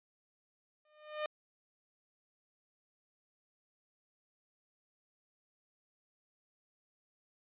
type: tone with exponential growth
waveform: sawtooth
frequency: 607 Hz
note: D#5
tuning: 43 cents flat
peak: -28 dBFS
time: 0.85-1.26 s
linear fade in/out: 2 ms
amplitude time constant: 88 ms
effects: resampled to 8000 Hz